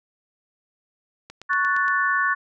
click train, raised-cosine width 0.2 ms, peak -22 dBFS, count 6, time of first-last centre 1.3-1.881 s, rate 8.6 Hz
sine chord, F# minor, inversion second, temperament equal with one note detuned, 1111.9 / 1480 / 1760 Hz, C#6 / F#6 / A6, +5 / 0 / 0 cents, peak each -23 dBFS, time 1.49-2.35 s, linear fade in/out 20 ms
effects none

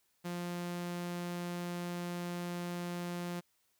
sawtooth tone, 175.1 Hz, F3, 5 cents sharp, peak -33 dBFS, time 0.24-3.41 s, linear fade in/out 20 ms, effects white hiss -75 dBFS RMS until 3.79 s

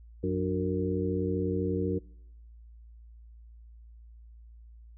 harmonic tone with a mistuned harmonic, 92.2 Hz, F#2, 6 cents flat, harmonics 1 / 2 / 3 / 4 / 5, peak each -33 / -33 / -33 / -33 / -33 dBFS, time 0.23-1.99 s, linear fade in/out 10 ms, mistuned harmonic 3, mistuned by +100 cents, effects noise-tail reverb RT60 0.9 s tail -26 dB re dry + added 57 Hz sine -48 dBFS peak until 4.97 s

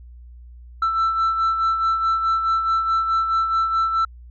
sine beating tone pair, 1330 / 1334.7 Hz, E6 / E6, +15 / +21 cents, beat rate 4.7 Hz, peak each -16 / -24 dBFS, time 0.82-4.05 s, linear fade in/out 5 ms, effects tanh soft clip ceiling -15 dBFS + added 60 Hz sine -39 dBFS peak until 4.3 s

